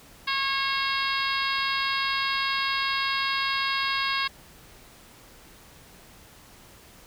harmonic tone, 545 Hz, C#5, 29 cents flat, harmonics 2 / 3 / 4 / 5 / 6 / 7 / 8 / 9, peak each -29 / -31 / -32 / -33 / -34 / -34 / -35 / -36 dBFS, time 0.27-4.28 s, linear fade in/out 10 ms, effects pink hiss -51 dBFS RMS until 7.06 s

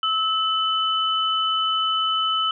sine tone pair together, 1300 / 3014 Hz, E6 / F#7, -24 / +31 cents, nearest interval octave + minor third, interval 1455 cents, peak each -22 dBFS, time 0.03-2.51 s, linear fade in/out 2 ms, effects none

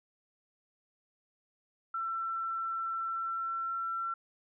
sine tone with pitch glide, 1343 to 1350.8 Hz, E6 to E6, +32 to +42 cents, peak -32 dBFS, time 1.94-4.14 s, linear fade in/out 5 ms, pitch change +10 cents, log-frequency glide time 3.05-3.59 s, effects none

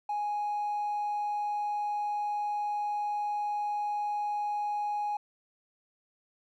triangle tone, 830.6 Hz, G#5, in tune, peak -26 dBFS, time 0.09-5.17 s, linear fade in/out 5 ms, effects tanh soft clip ceiling -25 dBFS

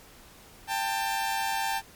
sawtooth tone pair together, 790.5 / 890 Hz, G5 / A5, +14 / +20 cents, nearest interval major second, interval 206 cents, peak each -26 dBFS, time 0.67-1.82 s, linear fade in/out 50 ms, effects pink hiss -52 dBFS RMS until 1.95 s + MP3 96 kbps

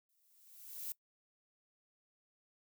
violet noise with exponential growth, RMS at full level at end -40 dBFS, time 0.09-0.92 s, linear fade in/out 2 ms, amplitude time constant 180 ms, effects noise-tail reverb RT60 0.1 s tail -20 dB re dry

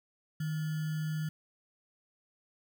sine tone with sample-and-hold, 155.56 Hz, D#3, in tune, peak -31 dBFS, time 0.4-1.29 s, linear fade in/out 5 ms, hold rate 1575 Hz, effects none

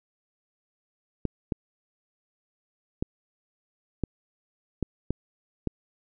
clicks, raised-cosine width 3 ms, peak -13 dBFS, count 7, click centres 1.253 / 1.522 / 3.025 / 4.037 / 4.827 / 5.106 / 5.673 s, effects none

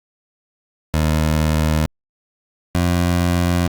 20% pulse tone pair in turn, 77.9 / 87.6 Hz, D#2 / F2, +3 / +6 cents, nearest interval major second, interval 203 cents, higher second, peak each -10 dBFS, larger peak neither, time 0.94-1.86 / 2.75-3.67 s, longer neither, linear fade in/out 0 ms, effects Opus 48 kbps

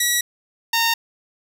10% pulse tone pair in turn, 1931 / 918.7 Hz, B6 / A#5, -39 / -25 cents, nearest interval octave + minor second, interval 1286 cents, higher first, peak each -8 dBFS, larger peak neither, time 0-0.21 / 0.73-0.94 s, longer neither, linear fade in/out 5 ms, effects none

